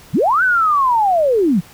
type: linear two-way sweep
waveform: sine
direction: up then down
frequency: 100.7 to 1544 to 154 Hz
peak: -11 dBFS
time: 0.13-1.61 s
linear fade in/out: 20 ms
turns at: 0.43 s
effects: pink hiss -43 dBFS RMS until 1.73 s